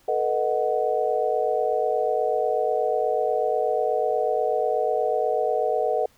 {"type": "chord", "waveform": "sine", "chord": "B dominant seventh", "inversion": "third", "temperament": "equal with one note detuned", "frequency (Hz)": [440, 488.2, 622.3, 740], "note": ["A4", "B4", "D#5", "F#5"], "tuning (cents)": [0, -20, 0, 0], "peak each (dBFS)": -26, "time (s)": [0.08, 6.06], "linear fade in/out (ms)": 5, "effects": ["pink hiss -59 dBFS RMS until 6.17 s"]}